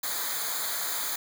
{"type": "noise with comb filter", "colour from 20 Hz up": "white", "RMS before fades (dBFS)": -31, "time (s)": [0.03, 1.16], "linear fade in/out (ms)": 5, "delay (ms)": 0.36, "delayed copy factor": -0.9, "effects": []}